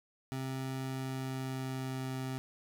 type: tone with pitch glide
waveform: 25% pulse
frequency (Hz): 132.2 to 130.98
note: C3 to C3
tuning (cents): +18 to +2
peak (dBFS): -32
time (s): 0.32-2.38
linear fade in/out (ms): 0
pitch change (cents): -16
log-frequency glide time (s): 0.79-2.16
effects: none